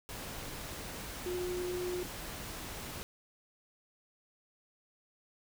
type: tone in noise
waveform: sine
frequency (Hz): 359.2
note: F4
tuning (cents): +49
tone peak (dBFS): -34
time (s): 1.26-2.03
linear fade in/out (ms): 0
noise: pink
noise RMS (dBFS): -43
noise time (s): 0.09-3.03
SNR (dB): +6
effects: none